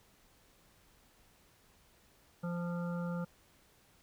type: harmonic tone with a mistuned harmonic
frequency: 173.3 Hz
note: F3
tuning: 13 cents flat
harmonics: 1 / 3 / 5 / 7 / 8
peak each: -35 / -43 / -51 / -51 / -49 dBFS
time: 2.43-3.25 s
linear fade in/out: 10 ms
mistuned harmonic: 5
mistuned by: +19 cents
effects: pink hiss -66 dBFS RMS until 4.02 s